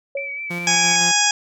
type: tone with exponential decay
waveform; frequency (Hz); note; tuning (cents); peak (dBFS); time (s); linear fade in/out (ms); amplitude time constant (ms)
sine; 554.4; C#5; 0; -20; 0.15-0.4; 5; 54
type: tone with vibrato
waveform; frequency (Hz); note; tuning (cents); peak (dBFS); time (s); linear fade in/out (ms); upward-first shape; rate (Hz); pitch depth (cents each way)
sine; 2300; D7; -37; -26; 0.17-0.96; 2; sine; 4.9; 29
type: tone with tremolo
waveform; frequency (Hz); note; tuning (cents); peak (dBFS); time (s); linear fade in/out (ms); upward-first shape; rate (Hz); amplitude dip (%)
sawtooth; 173.9; F3; -7; -22; 0.5-1.12; 10; square; 5.9; 30
type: harmonic tone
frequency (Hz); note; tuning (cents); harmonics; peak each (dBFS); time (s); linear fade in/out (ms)
828; G#5; -5; 1 / 2 / 3 / 4 / 6 / 7 / 8 / 9; -23 / -23 / -23 / -23 / -23 / -23 / -23 / -23; 0.67-1.31; 2
effects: none